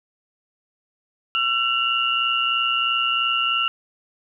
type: tone cluster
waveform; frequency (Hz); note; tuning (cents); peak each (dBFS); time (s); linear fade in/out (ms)
sine; 1350 / 2764 / 2887; E6 / F7 / F#7; +41 / -19 / -43; -23; 1.35-3.68; 0
effects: none